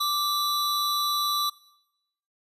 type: tone pair together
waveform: square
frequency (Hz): 1174 / 3949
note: D6 / B7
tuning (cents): -1 / -1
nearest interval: octave + major sixth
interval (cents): 2100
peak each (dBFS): -27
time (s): 0-1.5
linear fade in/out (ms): 10
effects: noise-tail reverb RT60 0.9 s tail -23 dB re dry + resampled to 32000 Hz